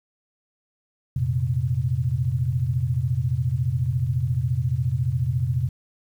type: chord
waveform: sine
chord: F suspended fourth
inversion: none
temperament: equal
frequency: 87.31 / 116.54 / 130.81 Hz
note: F2 / Bb2 / C3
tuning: 0 / 0 / 0 cents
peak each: -28 / -25 / -23 dBFS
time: 1.16-5.69 s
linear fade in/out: 5 ms
effects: 9-bit